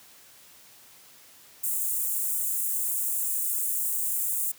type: high-pass noise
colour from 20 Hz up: white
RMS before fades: -28 dBFS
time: 1.63-4.52 s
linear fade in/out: 10 ms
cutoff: 7400 Hz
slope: 48 dB/octave
effects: white hiss -53 dBFS RMS until 4.58 s + high-pass 60 Hz 12 dB/octave